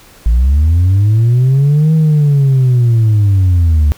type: linear two-way sweep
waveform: sine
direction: up then down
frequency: 53.4 to 160 to 71.9 Hz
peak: -4 dBFS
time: 0.26-3.92 s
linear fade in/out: 0 ms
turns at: 1.94 s
effects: tanh soft clip ceiling -5 dBFS + pink hiss -41 dBFS RMS until 3.97 s